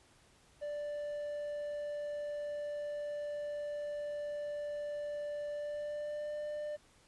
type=tone with pitch glide; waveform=triangle; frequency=587.3 to 596.5 Hz; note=D5 to D5; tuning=0 to +27 cents; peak=-35 dBFS; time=0.61-6.77 s; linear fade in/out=20 ms; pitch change=+27 cents; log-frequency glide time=5.53-6.35 s; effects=pink hiss -65 dBFS RMS until 7.07 s + resampled to 24000 Hz